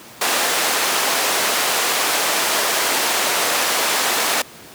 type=band-pass noise; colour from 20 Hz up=pink; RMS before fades=-19 dBFS; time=0.21-4.42 s; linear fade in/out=5 ms; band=540 to 14000 Hz; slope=12 dB/octave; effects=pink hiss -40 dBFS RMS until 4.74 s + high-pass 150 Hz 12 dB/octave